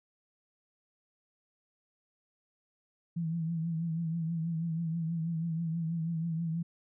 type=tone with vibrato; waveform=sine; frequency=164.81 Hz; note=E3; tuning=in tune; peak=-30 dBFS; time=3.16-6.63 s; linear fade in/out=10 ms; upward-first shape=triangle; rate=6.2 Hz; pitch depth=68 cents each way; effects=none